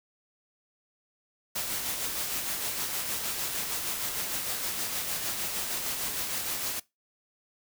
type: noise with tremolo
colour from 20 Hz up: white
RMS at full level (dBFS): -31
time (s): 1.55-6.8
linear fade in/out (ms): 10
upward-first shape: sine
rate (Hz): 6.5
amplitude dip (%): 35
effects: noise-tail reverb RT60 0.2 s tail -21 dB re dry